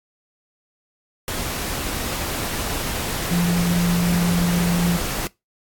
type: tone in noise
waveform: sine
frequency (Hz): 173.6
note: F3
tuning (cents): -10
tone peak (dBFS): -17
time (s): 3.31-4.97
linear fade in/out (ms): 0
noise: pink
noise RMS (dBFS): -26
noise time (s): 1.28-5.27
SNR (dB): +6
effects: noise-tail reverb RT60 0.2 s tail -21 dB re dry + AAC 64 kbps